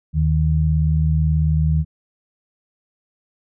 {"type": "tone pair together", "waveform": "sine", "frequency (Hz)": [77.2, 155.56], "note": ["D#2", "D#3"], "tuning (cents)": [-13, 0], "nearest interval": "octave", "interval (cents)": 1213, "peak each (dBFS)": -17, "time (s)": [0.13, 1.85], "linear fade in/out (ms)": 50, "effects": []}